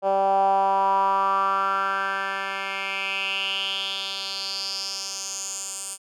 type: tone with band-pass filter sweep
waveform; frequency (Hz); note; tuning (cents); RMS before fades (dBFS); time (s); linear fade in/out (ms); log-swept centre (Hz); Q
10% pulse; 194.7; G3; -12; -25; 0.02-5.98; 50; 650 to 8500; 4.9
effects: none

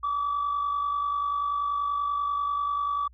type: tone pair together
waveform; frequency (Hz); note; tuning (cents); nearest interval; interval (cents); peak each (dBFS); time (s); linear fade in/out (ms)
sine; 1149.7 / 1200; D6 / D6; -37 / +37; minor second; 74; -24 / -33; 0.03-3.08; 10
effects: tanh soft clip ceiling -21 dBFS + added 60 Hz sine -51 dBFS peak until 3.13 s

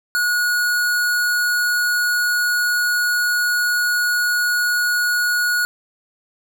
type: tone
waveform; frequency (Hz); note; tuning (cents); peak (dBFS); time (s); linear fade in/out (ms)
square; 1453; F#6; -32; -17; 0.15-5.65; 0
effects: none

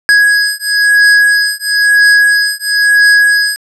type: beating tone pair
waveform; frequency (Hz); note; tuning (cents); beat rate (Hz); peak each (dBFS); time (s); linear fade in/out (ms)
square; 1661.2 / 1662.2; G#6 / G#6; 0 / +1; 1; -10; 0.09-3.56; 0
effects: low-pass 9000 Hz 12 dB/octave

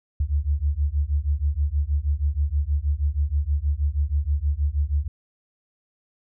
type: beating tone pair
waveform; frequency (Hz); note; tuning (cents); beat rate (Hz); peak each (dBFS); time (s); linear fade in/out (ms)
sine; 69.7 / 76; C#2 / D#2; +10 / -40; 6.3; -23; 0.2-5.08; 5
effects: none

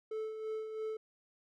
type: tone with tremolo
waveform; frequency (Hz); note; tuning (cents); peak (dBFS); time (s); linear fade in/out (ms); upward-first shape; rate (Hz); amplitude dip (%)
triangle; 437; A4; -12; -33; 0.11-0.97; 5; sine; 3; 50
effects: none

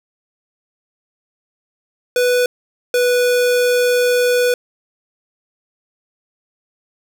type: tone pair in turn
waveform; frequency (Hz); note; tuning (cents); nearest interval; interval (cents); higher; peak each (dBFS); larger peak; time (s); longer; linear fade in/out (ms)
square; 493.9 / 491.9; B4 / B4; 0 / -7; unison; 7; first; -13; neither; 2.16-2.46 / 2.94-4.54; second; 2
effects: none

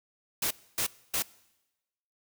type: noise bursts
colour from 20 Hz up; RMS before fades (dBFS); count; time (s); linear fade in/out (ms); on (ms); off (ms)
white; -29; 3; 0.42-1.224; 5; 88; 270
effects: noise-tail reverb RT60 1.0 s tail -22 dB re dry

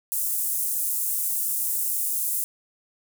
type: high-pass noise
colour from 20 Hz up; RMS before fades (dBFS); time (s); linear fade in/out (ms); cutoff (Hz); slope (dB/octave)
pink; -26; 0.12-2.44; 0; 9100; 24
effects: none

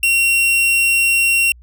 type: tone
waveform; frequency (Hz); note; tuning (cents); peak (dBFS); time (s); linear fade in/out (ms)
45% pulse; 2740; F7; -34; -12; 0.03-1.52; 2
effects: added 60 Hz sine -40 dBFS peak until 1.62 s

